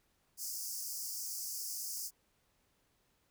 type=high-pass noise; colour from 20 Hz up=pink; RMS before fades=-41 dBFS; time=0.37-2.11 s; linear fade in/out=50 ms; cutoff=4800 Hz; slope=96 dB/octave; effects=pink hiss -75 dBFS RMS until 3.3 s